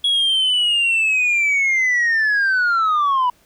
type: linear sweep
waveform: sine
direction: down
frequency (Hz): 3351 to 970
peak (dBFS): -12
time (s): 0.04-3.3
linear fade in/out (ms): 5
effects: tanh soft clip ceiling -13 dBFS + pink hiss -56 dBFS RMS until 3.45 s